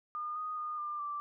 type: tone with pitch steps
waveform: sine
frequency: 1215 / 1241 / 1223 / 1196 / 1171 Hz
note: D#6 / D#6 / D#6 / D6 / D6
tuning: -42 / -5 / -30 / +31 / -5 cents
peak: -35 dBFS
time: 0.15-1.2 s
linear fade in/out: 0 ms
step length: 210 ms
effects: none